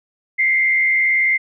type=tone with frequency modulation; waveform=sine; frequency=2094 Hz; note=C7; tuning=1 cent sharp; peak=-13 dBFS; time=0.38-1.38 s; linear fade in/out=20 ms; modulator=79 Hz; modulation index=0.76; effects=none